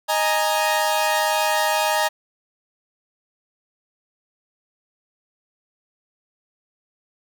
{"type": "chord", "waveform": "sawtooth", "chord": "D# suspended fourth", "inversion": "none", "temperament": "equal", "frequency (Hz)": [622.3, 830.6, 932.3], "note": ["D#5", "G#5", "A#5"], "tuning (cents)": [0, 0, 0], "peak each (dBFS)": -19, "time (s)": [0.08, 2.09], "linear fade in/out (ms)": 20, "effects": []}